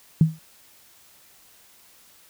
sine tone with exponential decay, 159.4 Hz, D#3, 42 cents sharp, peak -9 dBFS, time 0.21-0.39 s, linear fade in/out 2 ms, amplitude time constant 38 ms, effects white hiss -54 dBFS RMS until 2.29 s

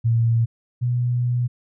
sine tone pair in turn, 115.5 / 122.37 Hz, A#2 / B2, -16 / -16 cents, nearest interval minor second, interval 100 cents, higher second, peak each -15 / -18 dBFS, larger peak first, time 0.04-0.46 / 0.81-1.48 s, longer second, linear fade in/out 20 ms, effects none

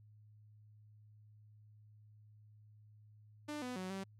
sawtooth tone with pitch steps, 297.8 / 249.8 / 185.6 / 193.1 Hz, D4 / B3 / F#3 / G3, +24 / +20 / +6 / -26 cents, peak -37 dBFS, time 3.48-4.04 s, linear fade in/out 10 ms, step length 140 ms, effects added 106 Hz sine -59 dBFS peak until 4.19 s + low-pass 10000 Hz 12 dB/octave

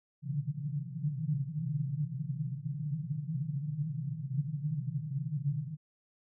pink band-pass noise, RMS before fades -35 dBFS, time 0.22-5.77 s, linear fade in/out 50 ms, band 130 to 160 Hz, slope 96 dB/octave, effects none

